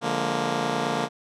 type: chord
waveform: 10% pulse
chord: Bb dominant seventh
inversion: first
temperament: just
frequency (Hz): 145.68 / 174.81 / 209.8 / 233.1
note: D3 / F3 / Ab3 / Bb3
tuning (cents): -14 / +2 / +18 / 0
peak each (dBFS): -22 / -24 / -25 / -19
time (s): 0.01-1.09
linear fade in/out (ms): 50
effects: low-pass 7000 Hz 12 dB/octave